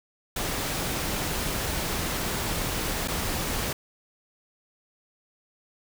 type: noise with dropouts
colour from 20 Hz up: pink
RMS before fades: -29 dBFS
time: 0.36-3.73 s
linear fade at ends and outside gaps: 5 ms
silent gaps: 3.077-3.082 s
effects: none